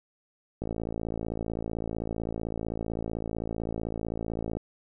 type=click train; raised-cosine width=2 ms; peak=-19 dBFS; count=221; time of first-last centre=0.62-4.57 s; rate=55.7 Hz; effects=none